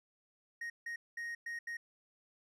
triangle tone bursts at uneven times, 1869 Hz, A#6, 4 cents sharp, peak -37 dBFS, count 5, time 0.61-0.7 / 0.86-0.96 / 1.17-1.35 / 1.46-1.59 / 1.67-1.77 s, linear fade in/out 5 ms, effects resampled to 32000 Hz

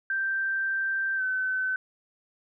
sine tone with pitch glide, 1568 to 1521.6 Hz, G6 to F#6, 0 to +48 cents, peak -25 dBFS, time 0.1-1.76 s, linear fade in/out 2 ms, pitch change -52 cents, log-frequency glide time 1.16-1.22 s, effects none

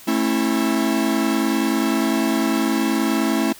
45% pulse chord, A major, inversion none, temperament equal with one note detuned, 220 / 270.2 / 329.6 Hz, A3 / C#4 / E4, 0 / -44 / 0 cents, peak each -22 dBFS, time 0.07-3.53 s, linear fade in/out 10 ms, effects white hiss -43 dBFS RMS until 3.59 s

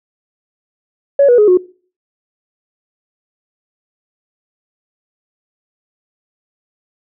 sine tone with pitch steps, 561 / 485.6 / 420.3 / 363.8 Hz, C#5 / B4 / G#4 / F#4, +21 / -29 / +21 / -29 cents, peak -4 dBFS, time 1.19-1.574 s, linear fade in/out 5 ms, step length 96 ms, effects noise-tail reverb RT60 0.4 s tail -20 dB re dry + tanh soft clip ceiling -1 dBFS

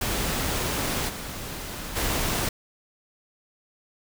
pink noise with level steps, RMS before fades -27 / -35 / -26 dBFS, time 0.01-2.49 s, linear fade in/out 5 ms, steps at 1.08 / 1.95 s, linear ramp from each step 20 ms, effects none

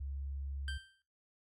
sine tone, 69.1 Hz, C#2, 5 cents flat, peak -38 dBFS, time 0-0.78 s, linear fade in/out 10 ms
25% pulse tone with exponential decay, 1568 Hz, G6, in tune, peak -34 dBFS, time 0.68-1.02 s, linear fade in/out 1 ms, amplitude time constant 73 ms
effects noise-tail reverb RT60 0.4 s tail -21 dB re dry + low-pass 8000 Hz 12 dB/octave

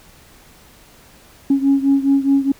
sine beating tone pair, 274.2 / 279 Hz, C#4 / C#4, -19 / +11 cents, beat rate 4.8 Hz, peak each -13 / -16 dBFS, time 1.5-2.52 s, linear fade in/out 5 ms, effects tanh soft clip ceiling -6 dBFS + pink hiss -47 dBFS RMS until 2.59 s

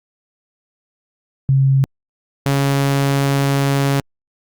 sine / sawtooth tone pair in turn, 135.1 / 138.9 Hz, C#3 / C#3, -44 / +4 cents, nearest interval unison, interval 48 cents, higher second, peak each -10 dBFS, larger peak neither, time 1.49-1.84 / 2.46-4 s, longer second, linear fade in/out 0 ms, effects Opus 48 kbps

